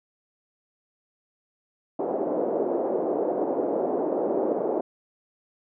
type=band-pass noise; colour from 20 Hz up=pink; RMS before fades=-26 dBFS; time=1.99-4.81 s; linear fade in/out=5 ms; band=320 to 640 Hz; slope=24 dB/octave; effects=none